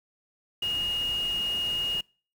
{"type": "tone in noise", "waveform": "sine", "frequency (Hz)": 2860, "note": "F7", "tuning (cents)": 41, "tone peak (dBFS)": -26, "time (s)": [0.62, 2.01], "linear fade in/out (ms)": 5, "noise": "pink", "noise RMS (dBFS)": -42, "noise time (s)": [0.62, 2.01], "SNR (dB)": 13, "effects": ["noise-tail reverb RT60 0.4 s tail -25 dB re dry"]}